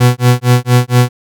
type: tone with tremolo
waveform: 40% pulse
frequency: 123.47 Hz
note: B2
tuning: in tune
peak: -3 dBFS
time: 0-1.09 s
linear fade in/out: 10 ms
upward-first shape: sine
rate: 4.3 Hz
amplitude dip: 100%
effects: none